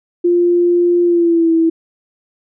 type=tone with pitch glide; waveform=sine; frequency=349.2 to 327.7 Hz; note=F4 to E4; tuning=0 to -10 cents; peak=-9 dBFS; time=0.24-1.7 s; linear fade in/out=10 ms; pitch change=-110 cents; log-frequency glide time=1.04-1.52 s; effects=none